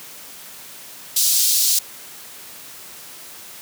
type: high-pass noise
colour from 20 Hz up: pink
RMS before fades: -17 dBFS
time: 1.16-1.79 s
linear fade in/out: 5 ms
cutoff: 4300 Hz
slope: 24 dB/octave
effects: white hiss -39 dBFS RMS until 3.61 s + high-pass 100 Hz 12 dB/octave